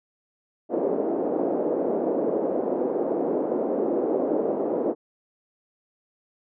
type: band-pass noise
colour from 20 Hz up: white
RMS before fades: -25 dBFS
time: 0.69-4.95 s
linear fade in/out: 50 ms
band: 270 to 540 Hz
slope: 24 dB/octave
effects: none